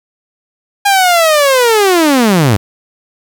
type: linear sweep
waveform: sawtooth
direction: down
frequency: 815 to 91 Hz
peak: -3 dBFS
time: 0.85-2.57 s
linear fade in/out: 10 ms
effects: 7-bit